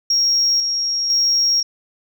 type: tone with tremolo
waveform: sine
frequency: 5588 Hz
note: F8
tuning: in tune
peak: -12 dBFS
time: 0.1-1.63 s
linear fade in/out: 5 ms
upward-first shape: square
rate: 1 Hz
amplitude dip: 45%
effects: tanh soft clip ceiling -10 dBFS